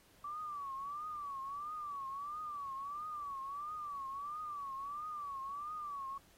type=tone with vibrato; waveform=sine; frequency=1153 Hz; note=D6; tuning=32 cents flat; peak=-40 dBFS; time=0.24-6.18 s; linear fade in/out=5 ms; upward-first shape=triangle; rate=1.5 Hz; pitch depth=140 cents each way; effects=pink hiss -66 dBFS RMS until 6.37 s + AAC 48 kbps